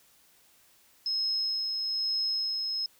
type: tone with tremolo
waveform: sine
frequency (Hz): 5160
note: E8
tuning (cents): -38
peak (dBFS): -26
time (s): 1.06-2.86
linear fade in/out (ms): 2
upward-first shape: sine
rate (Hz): 1.1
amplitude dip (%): 30
effects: white hiss -62 dBFS RMS until 2.99 s